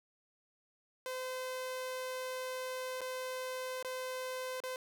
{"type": "tone with dropouts", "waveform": "sawtooth", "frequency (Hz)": 513, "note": "C5", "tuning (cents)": -34, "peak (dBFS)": -34, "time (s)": [1.06, 4.76], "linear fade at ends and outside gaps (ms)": 1, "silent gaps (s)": [[3.008, 3.015], [3.827, 3.847], [4.603, 4.637]], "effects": []}